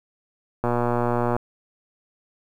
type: click train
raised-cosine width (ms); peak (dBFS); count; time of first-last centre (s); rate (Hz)
1; -9; 88; 0.64-1.365; 120
effects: 8-bit